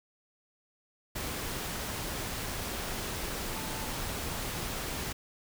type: tone in noise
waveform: sine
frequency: 880 Hz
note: A5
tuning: in tune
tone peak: -44 dBFS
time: 3.5-3.9 s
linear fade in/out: 10 ms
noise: pink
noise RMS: -36 dBFS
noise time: 1.15-5.13 s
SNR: -11 dB
effects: none